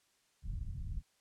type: low-pass noise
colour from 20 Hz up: pink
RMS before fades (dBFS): -40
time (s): 0.42-1.03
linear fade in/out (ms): 50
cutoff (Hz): 130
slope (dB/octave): 24
effects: white hiss -73 dBFS RMS until 1.2 s + low-pass 9000 Hz 12 dB/octave